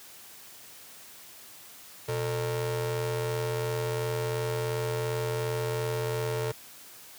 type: ring-modulated tone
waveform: 35% pulse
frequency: 160.4 Hz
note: E3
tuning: 47 cents flat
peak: -23 dBFS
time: 2.08-6.52 s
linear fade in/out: 10 ms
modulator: 282 Hz
effects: white hiss -49 dBFS RMS until 7.18 s + high-pass 80 Hz 12 dB/octave